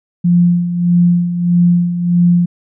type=tone with tremolo; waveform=sine; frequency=174.61 Hz; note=F3; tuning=in tune; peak=-6 dBFS; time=0.24-2.46 s; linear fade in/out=10 ms; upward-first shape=sine; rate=1.6 Hz; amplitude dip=65%; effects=none